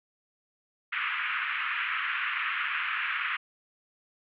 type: band-pass noise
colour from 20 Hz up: pink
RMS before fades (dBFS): -31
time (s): 0.92-3.37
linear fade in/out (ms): 10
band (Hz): 1200 to 2800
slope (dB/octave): 48
effects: none